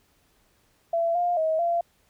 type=tone with pitch steps; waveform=sine; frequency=672 / 704 / 636 / 685 Hz; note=E5 / F5 / D#5 / F5; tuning=+33 / +14 / +38 / -34 cents; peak=-21 dBFS; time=0.93-1.81 s; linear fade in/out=5 ms; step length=220 ms; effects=pink hiss -65 dBFS RMS until 2.09 s